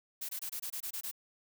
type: noise bursts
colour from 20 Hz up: blue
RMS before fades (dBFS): -39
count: 9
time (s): 0.21-1.114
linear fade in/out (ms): 10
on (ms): 80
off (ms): 23
effects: none